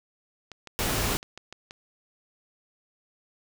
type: clicks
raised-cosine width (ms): 0.2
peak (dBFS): -24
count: 7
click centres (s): 0.517 / 0.673 / 1.082 / 1.229 / 1.376 / 1.526 / 1.709
type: noise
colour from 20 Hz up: pink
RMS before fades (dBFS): -27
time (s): 0.79-1.17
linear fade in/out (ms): 0
effects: none